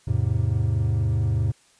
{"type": "chord", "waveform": "triangle", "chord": "E augmented", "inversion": "none", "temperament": "equal with one note detuned", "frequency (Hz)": [82.41, 106.38, 130.81], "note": ["E2", "G#2", "B#2"], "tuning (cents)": [0, 42, 0], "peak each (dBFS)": [-24, -20, -24], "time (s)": [0.07, 1.52], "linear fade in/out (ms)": 10, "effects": ["white hiss -58 dBFS RMS until 1.79 s", "resampled to 22050 Hz"]}